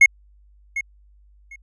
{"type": "tone with echo", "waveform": "triangle", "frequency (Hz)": 2169, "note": "C#7", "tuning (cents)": -38, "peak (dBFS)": -5, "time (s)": [0.01, 0.06], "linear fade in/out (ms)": 5, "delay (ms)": 750, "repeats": 2, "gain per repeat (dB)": -15, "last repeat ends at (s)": 1.56, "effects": ["added 50 Hz sine -50 dBFS peak until 1.62 s", "resampled to 24000 Hz"]}